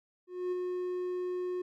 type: tone with ADSR envelope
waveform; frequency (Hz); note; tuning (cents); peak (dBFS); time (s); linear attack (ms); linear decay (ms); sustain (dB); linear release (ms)
triangle; 361.7; F#4; -39; -27; 0.27-1.62; 250; 18; -3; 7
effects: none